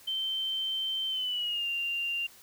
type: tone with pitch glide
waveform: sine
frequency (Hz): 3107 to 2784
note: G7 to F7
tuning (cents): -16 to -6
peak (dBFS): -29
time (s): 0.07-2.27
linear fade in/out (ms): 10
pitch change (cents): -190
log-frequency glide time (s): 1.08-1.68
effects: white hiss -55 dBFS RMS until 2.42 s